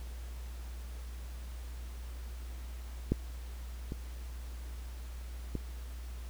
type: clicks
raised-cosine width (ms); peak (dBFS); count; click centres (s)
3; -14 / -25 / -22; 3; 3.12 / 3.921 / 5.553
effects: added 60 Hz sine -40 dBFS peak until 6.29 s + pink hiss -55 dBFS RMS until 6.29 s